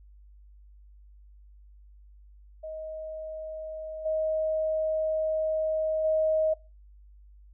sine tone with level steps, 629 Hz, D#5, 19 cents sharp, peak -35 / -25 / -22 dBFS, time 2.63-6.54 s, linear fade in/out 10 ms, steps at 4.05 / 6.04 s, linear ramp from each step 10 ms, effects noise-tail reverb RT60 0.3 s tail -23 dB re dry + added 50 Hz sine -50 dBFS peak until 7.53 s

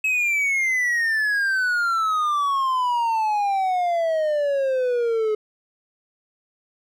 triangle exponential sweep, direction down, 2582 to 423.8 Hz, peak -17 dBFS, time 0.04-5.35 s, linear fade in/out 5 ms, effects none

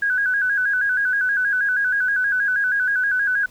sine tone with vibrato, 1568 Hz, G6, in tune, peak -17 dBFS, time 0.02-3.46 s, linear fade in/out 5 ms, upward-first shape square, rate 6.3 Hz, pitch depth 75 cents each way, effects pink hiss -51 dBFS RMS until 3.5 s

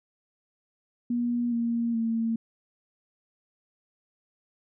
sine tone with pitch steps, 240 / 233.6 / 227.3 Hz, B3 / A#3 / A#3, -49 / +4 / -43 cents, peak -24 dBFS, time 1.1-2.36 s, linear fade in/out 5 ms, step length 420 ms, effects none

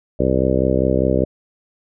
harmonic tone, 65 Hz, C2, 11 cents flat, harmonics 1 / 2 / 3 / 4 / 5 / 6 / 7 / 8 / 9, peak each -23 / -23 / -23 / -23 / -23 / -23 / -23 / -23 / -23 dBFS, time 0.19-1.25 s, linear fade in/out 10 ms, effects none

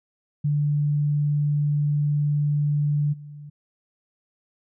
sine tone with level steps, 146.83 Hz, D3, in tune, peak -19 / -37 dBFS, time 0.44-3.5 s, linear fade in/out 10 ms, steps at 3.12 s, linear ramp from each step 20 ms, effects none

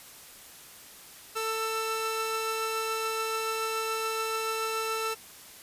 sawtooth tone pair together, 445 / 1328 Hz, A4 / E6, +20 / +12 cents, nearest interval octave + perfect fifth, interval 1892 cents, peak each -28 / -28 dBFS, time 1.35-5.15 s, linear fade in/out 20 ms, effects white hiss -49 dBFS RMS until 5.62 s + resampled to 32000 Hz

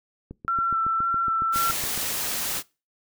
click train, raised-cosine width 3 ms, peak -24 dBFS, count 13, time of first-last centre 0.31-1.977 s, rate 7.2 Hz
sine tone with vibrato, 1346 Hz, E6, 36 cents sharp, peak -21 dBFS, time 0.48-1.71 s, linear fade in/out 0 ms, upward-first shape square, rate 1.9 Hz, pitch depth 15 cents each way
white noise, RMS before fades -28 dBFS, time 1.52-2.63 s, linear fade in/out 50 ms
effects noise-tail reverb RT60 0.3 s tail -23 dB re dry

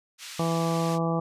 white band-pass noise, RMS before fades -41 dBFS, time 0.18-0.99 s, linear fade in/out 50 ms, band 1700 to 5900 Hz, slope 12 dB/octave
harmonic tone, 165.8 Hz, E3, 10 cents sharp, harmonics 1 / 2 / 3 / 4 / 5 / 6 / 7, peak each -26 / -32 / -31 / -33 / -34 / -39 / -34 dBFS, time 0.39-1.2 s, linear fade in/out 5 ms
effects resampled to 32000 Hz

